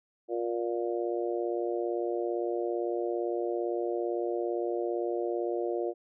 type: harmonic tone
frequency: 117.7 Hz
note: A#2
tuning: 17 cents sharp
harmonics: 3 / 4 / 5 / 6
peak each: -31 / -34 / -36 / -39 dBFS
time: 0.28-5.94 s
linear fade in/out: 50 ms
effects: none